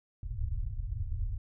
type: low-pass noise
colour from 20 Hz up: pink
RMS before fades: -34 dBFS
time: 0.23-1.38 s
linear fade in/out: 2 ms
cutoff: 120 Hz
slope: 96 dB/octave
effects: none